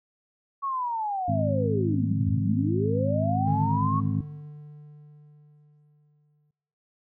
sine linear two-way sweep, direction down then up, 1121 to 77.78 to 1121 Hz, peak -26 dBFS, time 0.62-4.01 s, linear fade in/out 20 ms, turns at 2.29 s
harmonic tone, 52.6 Hz, G#1, 23 cents sharp, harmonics 2 / 3 / 4 / 5, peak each -27 / -29 / -30 / -31 dBFS, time 1.28-4.21 s, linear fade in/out 5 ms
triangle tone with exponential decay, 148.7 Hz, D3, 22 cents sharp, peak -24 dBFS, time 3.47-6.51 s, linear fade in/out 5 ms, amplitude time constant 660 ms
effects noise-tail reverb RT60 1.0 s tail -21 dB re dry

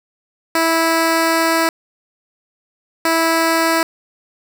10% pulse tone pair in turn, 327.8 / 327.8 Hz, E4 / E4, -10 / -10 cents, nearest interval unison, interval 0 cents, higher neither, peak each -5 dBFS, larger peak neither, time 0.55-1.69 / 3.05-3.83 s, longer first, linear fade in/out 2 ms, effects none

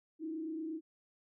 sine tone with frequency modulation, 319.1 Hz, D#4, 44 cents sharp, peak -37 dBFS, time 0.19-0.81 s, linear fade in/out 50 ms, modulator 28.5 Hz, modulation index 0.58, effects none

